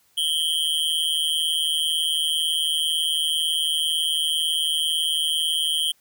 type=tone with amplitude modulation; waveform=square; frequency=3146 Hz; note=G7; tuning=6 cents sharp; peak=-17 dBFS; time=0.17-5.92 s; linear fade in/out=10 ms; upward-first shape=sine; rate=158 Hz; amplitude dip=100%; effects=white hiss -62 dBFS RMS until 6 s